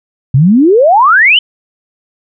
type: exponential sweep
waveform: sine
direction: up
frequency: 123.47 to 3116 Hz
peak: -3 dBFS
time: 0.34-1.39 s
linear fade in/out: 5 ms
effects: none